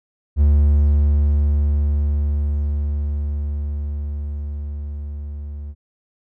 triangle tone with level ramp, 72.9 Hz, D2, 12 cents flat, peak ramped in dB -8 to -26 dBFS, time 0.36-5.75 s, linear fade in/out 50 ms, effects none

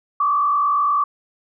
sine tone with frequency modulation, 1157 Hz, D6, 26 cents flat, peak -15 dBFS, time 0.2-1.04 s, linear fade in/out 5 ms, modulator 48.7 Hz, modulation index 0.86, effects none

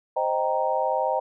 sine chord, C minor seventh, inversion none, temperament equal, 523.3 / 622.3 / 784 / 932.3 Hz, C5 / Eb5 / G5 / Bb5, 0 / 0 / 0 / 0 cents, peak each -27 dBFS, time 0.16-1.2 s, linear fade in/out 10 ms, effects none

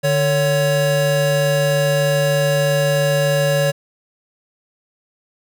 square tone pair together, 148.8 / 560 Hz, D3 / C#5, +23 / +18 cents, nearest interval octave + major seventh, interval 2295 cents, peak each -19 / -17 dBFS, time 0.03-3.72 s, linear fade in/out 20 ms, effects none

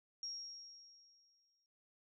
sine tone with exponential decay, 5588 Hz, F8, in tune, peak -40 dBFS, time 0.23-1.66 s, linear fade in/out 1 ms, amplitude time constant 310 ms, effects none

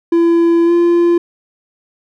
triangle tone with pitch glide, 337.4 to 344.1 Hz, E4 to F4, +40 to -26 cents, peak -6 dBFS, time 0.12-1.18 s, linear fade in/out 5 ms, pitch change +34 cents, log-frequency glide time 0.65-0.72 s, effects none

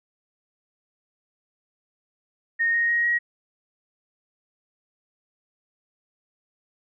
sine tone with pitch steps, 1850 / 1866.1 / 1882.3 / 1898.7 Hz, A#6 / A#6 / A#6 / A#6, -14 / +1 / +16 / +31 cents, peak -19 dBFS, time 2.59-3.19 s, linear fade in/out 20 ms, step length 150 ms, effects none

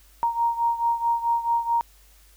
sine beating tone pair, 932.3 / 936.9 Hz, A#5 / A#5, 0 / +8 cents, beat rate 4.6 Hz, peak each -22 / -26 dBFS, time 0.23-1.81 s, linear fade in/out 0 ms, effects added 50 Hz sine -53 dBFS peak until 2.36 s + white hiss -57 dBFS RMS until 2.36 s

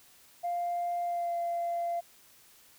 sine tone with pitch glide, 698.5 to 688.1 Hz, F5 to F5, 0 to -26 cents, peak -28 dBFS, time 0.43-2.01 s, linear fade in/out 20 ms, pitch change -26 cents, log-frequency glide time 1.04-1.35 s, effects tanh soft clip ceiling -26 dBFS + white hiss -59 dBFS RMS until 2.78 s

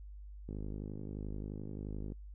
click train, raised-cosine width 3 ms, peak -30 dBFS, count 85, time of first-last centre 0.49-2.121 s, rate 51.5 Hz, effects noise-tail reverb RT60 0.1 s tail -24 dB re dry + added 50 Hz sine -46 dBFS peak until 2.34 s

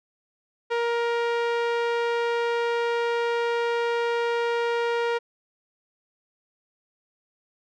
sawtooth tone with low-pass filter, 470 Hz, A#4, 14 cents sharp, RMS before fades -25 dBFS, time 0.7-5.19 s, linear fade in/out 20 ms, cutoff 2800 Hz, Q 0.75, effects none

